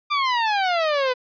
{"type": "exponential sweep", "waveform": "sawtooth", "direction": "down", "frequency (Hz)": [1200, 493.9], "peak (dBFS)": -15, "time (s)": [0.1, 1.14], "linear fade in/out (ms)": 20, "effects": ["resampled to 11025 Hz"]}